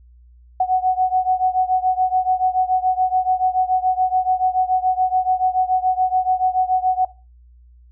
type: beating tone pair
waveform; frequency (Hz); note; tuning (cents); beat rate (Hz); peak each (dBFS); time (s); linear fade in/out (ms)
sine; 740 / 747; F#5 / F#5; 0 / +16; 7; -17 / -19; 0.6-7.05; 5
effects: noise-tail reverb RT60 0.3 s tail -18 dB re dry + added 60 Hz sine -45 dBFS peak until 7.91 s